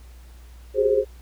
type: tone cluster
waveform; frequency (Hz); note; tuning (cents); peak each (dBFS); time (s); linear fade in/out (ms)
sine; 375.3 / 400.2 / 416.4 / 528; F#4 / G4 / G#4 / C5; +25 / +36 / +5 / +16; -27 / -25 / -20 / -21; 0.74-1.05; 50
effects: added 60 Hz sine -42 dBFS peak until 1.21 s + pink hiss -55 dBFS RMS until 1.21 s